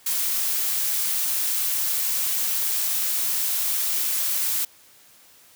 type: noise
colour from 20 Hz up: blue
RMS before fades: -24 dBFS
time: 0.06-4.65 s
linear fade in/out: 5 ms
effects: white hiss -53 dBFS RMS until 5.55 s + high-pass 60 Hz 12 dB/octave